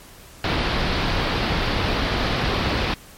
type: low-pass noise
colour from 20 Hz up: pink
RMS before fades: -22 dBFS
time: 0.44-2.94 s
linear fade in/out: 2 ms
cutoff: 4800 Hz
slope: 48 dB/octave
effects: pink hiss -45 dBFS RMS until 3.17 s + MP3 64 kbps